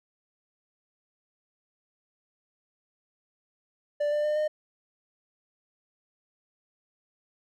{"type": "tone with pitch steps", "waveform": "triangle", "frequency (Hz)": [587.3, 594.8, 602.4, 610.1], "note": ["D5", "D5", "D5", "D#5"], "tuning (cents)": [0, 22, 44, -34], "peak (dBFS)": -22, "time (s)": [4, 4.48], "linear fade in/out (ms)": 10, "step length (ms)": 120, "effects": []}